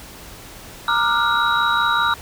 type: tone cluster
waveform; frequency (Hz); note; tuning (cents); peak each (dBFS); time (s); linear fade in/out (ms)
sine; 935 / 1188 / 1392 / 1457 / 3844; A#5 / D6 / F6 / F#6 / B7; +5 / +20 / -6 / -27 / -48; -22 / -21 / -20 / -24 / -24; 0.88-2.14; 2
effects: pink hiss -39 dBFS RMS until 2.21 s